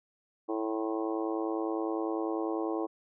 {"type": "harmonic tone with a mistuned harmonic", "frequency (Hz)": 110, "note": "A2", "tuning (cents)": 0, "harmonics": [3, 4, 5, 6, 7, 8, 9, 10], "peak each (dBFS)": [-32, -36, -39, -44, -40, -47, -45, -44], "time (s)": [0.48, 2.87], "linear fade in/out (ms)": 20, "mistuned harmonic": 10, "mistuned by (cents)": -31, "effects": []}